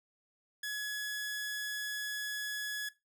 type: tone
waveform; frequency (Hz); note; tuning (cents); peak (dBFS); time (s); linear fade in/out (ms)
sawtooth; 1690; G#6; +30; -32; 0.63-2.89; 5
effects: noise-tail reverb RT60 0.2 s tail -17 dB re dry